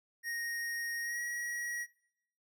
square tone with pitch glide, 1866 to 1908.5 Hz, A#6 to A#6, +1 to +40 cents, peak -36 dBFS, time 0.23-1.87 s, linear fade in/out 50 ms, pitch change +39 cents, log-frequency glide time 1.02-1.2 s, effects noise-tail reverb RT60 0.8 s tail -24 dB re dry

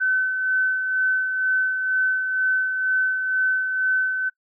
sine tone with tremolo, 1521 Hz, F#6, 47 cents sharp, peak -17 dBFS, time 0-4.3 s, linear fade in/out 20 ms, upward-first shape sine, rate 2.1 Hz, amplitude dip 45%, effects noise-tail reverb RT60 0.1 s tail -22 dB re dry

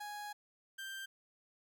30% pulse tone pair in turn, 830 / 1572.7 Hz, G#5 / G6, -1 / +5 cents, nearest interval major seventh, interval 1106 cents, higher second, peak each -40 / -40 dBFS, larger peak neither, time 0-0.33 / 0.78-1.06 s, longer first, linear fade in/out 10 ms, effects none

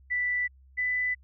sine tone pair in turn, 1975.5 / 1995 Hz, B6 / B6, 0 / +17 cents, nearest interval unison, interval 17 cents, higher second, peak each -25 dBFS, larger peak neither, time 0.1-0.48 / 0.77-1.15 s, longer neither, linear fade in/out 20 ms, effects added 66 Hz sine -53 dBFS peak until 1.23 s

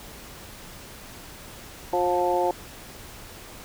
harmonic tone with a mistuned harmonic, 178.1 Hz, F3, 34 cents sharp, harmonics 2 / 3 / 4 / 5, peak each -26 / -26 / -26 / -26 dBFS, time 1.93-2.51 s, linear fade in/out 2 ms, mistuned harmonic 5, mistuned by -22 cents, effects pink hiss -43 dBFS RMS until 3.64 s

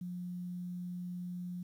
sine tone with quantisation, 178.3 Hz, F3, 36 cents sharp, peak -38 dBFS, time 0.01-1.63 s, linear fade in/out 5 ms, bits 11, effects none

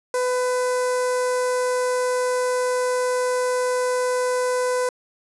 sawtooth tone with notch filter, 501 Hz, B4, 25 cents sharp, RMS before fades -22 dBFS, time 0.14-4.89 s, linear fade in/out 2 ms, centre 3100 Hz, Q 0.66, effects resampled to 24000 Hz + 8-bit

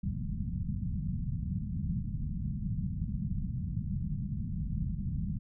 white low-pass noise, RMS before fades -34 dBFS, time 0.03-5.39 s, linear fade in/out 10 ms, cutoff 200 Hz, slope 48 dB/octave, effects none

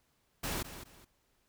pink noise with echo, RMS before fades -36 dBFS, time 0.43-0.63 s, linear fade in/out 10 ms, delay 210 ms, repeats 2, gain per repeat -11 dB, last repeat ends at 1.05 s, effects pink hiss -74 dBFS RMS until 1.48 s

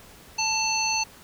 harmonic tone with a mistuned harmonic, 877 Hz, A5, 6 cents flat, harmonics 1 / 3 / 5 / 7, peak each -28 / -28 / -28 / -28 dBFS, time 0.38-1.04 s, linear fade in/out 10 ms, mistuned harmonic 3, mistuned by +28 cents, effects pink hiss -49 dBFS RMS until 1.23 s

